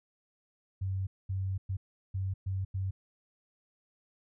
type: tone bursts at uneven times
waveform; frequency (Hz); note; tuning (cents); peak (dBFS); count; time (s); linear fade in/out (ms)
sine; 95.5; G2; -45; -30; 6; 0.81-1.07 / 1.29-1.58 / 1.69-1.77 / 2.14-2.34 / 2.46-2.65 / 2.74-2.91; 10
effects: none